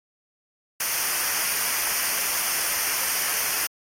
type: noise with comb filter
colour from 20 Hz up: white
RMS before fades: -25 dBFS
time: 0.8-3.67 s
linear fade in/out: 5 ms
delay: 0.26 ms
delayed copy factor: -0.7
effects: AAC 48 kbps